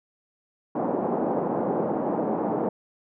pink band-pass noise, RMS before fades -26 dBFS, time 0.75-2.69 s, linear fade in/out 5 ms, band 200 to 860 Hz, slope 24 dB/octave, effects none

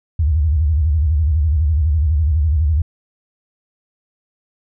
sine tone with vibrato, 76.3 Hz, D#2, 33 cents flat, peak -12 dBFS, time 0.19-2.82 s, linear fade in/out 5 ms, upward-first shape square, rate 12 Hz, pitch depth 140 cents each way, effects none

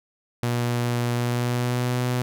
sawtooth tone with pitch glide, 120.4 to 124.21 Hz, B2 to B2, -44 to +10 cents, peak -18 dBFS, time 0.43-2.22 s, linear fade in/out 0 ms, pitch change +54 cents, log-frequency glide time 1.14-1.98 s, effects none

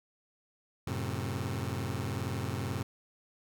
sawtooth chord, F# diminished, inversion none, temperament just, 92.5 / 111 / 133.2 Hz, F#2 / A2 / C3, 0 / +16 / +31 cents, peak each -33 dBFS, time 0.87-2.83 s, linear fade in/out 5 ms, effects none

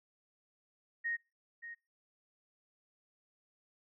sine tone with echo, 1864.7 Hz, A#6, in tune, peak -33 dBFS, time 1.04-1.17 s, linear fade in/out 20 ms, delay 580 ms, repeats 1, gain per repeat -11 dB, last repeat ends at 1.75 s, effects noise-tail reverb RT60 0.3 s tail -25 dB re dry

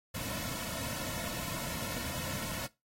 pink noise with comb filter, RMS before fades -38 dBFS, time 0.14-2.67 s, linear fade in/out 10 ms, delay 2.5 ms, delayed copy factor -0.85, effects noise-tail reverb RT60 0.2 s tail -18 dB re dry + AAC 48 kbps

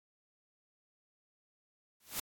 white noise with exponential growth, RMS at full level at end -32 dBFS, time 2-2.2 s, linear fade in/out 5 ms, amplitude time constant 42 ms, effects AAC 64 kbps

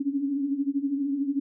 sine tone cluster, 268.8 / 280.4 / 293.4 Hz, C4 / C#4 / D4, +47 / +20 / -2 cents, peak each -31 / -26 / -34 dBFS, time 0-1.4 s, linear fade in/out 10 ms, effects none

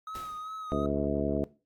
triangle tone with vibrato, 1266 Hz, D#6, 30 cents sharp, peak -35 dBFS, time 0.07-0.86 s, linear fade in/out 2 ms, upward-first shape sine, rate 2.6 Hz, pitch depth 33 cents each way
pink noise with exponential decay, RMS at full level -43 dBFS, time 0.15-0.61 s, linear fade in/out 2 ms, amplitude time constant 99 ms
harmonic tone, 71.3 Hz, C#2, 49 cents sharp, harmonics 1 / 2 / 3 / 4 / 5 / 6 / 7 / 9, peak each -37 / -36 / -33 / -32 / -35 / -35 / -36 / -34 dBFS, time 0.72-1.44 s, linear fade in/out 0 ms
effects noise-tail reverb RT60 0.3 s tail -18 dB re dry + AAC 64 kbps

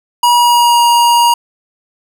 square tone with pitch glide, 962 to 948.2 Hz, B5 to A#5, -46 to +29 cents, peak -7 dBFS, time 0.23-1.34 s, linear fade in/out 5 ms, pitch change -25 cents, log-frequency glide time 0.34-0.82 s, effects none

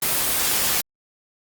white noise, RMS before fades -21 dBFS, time 0.02-0.81 s, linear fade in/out 5 ms, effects Opus 24 kbps

